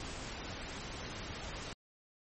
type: noise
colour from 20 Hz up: pink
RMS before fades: -43 dBFS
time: 0-1.73 s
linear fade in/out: 2 ms
effects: MP3 32 kbps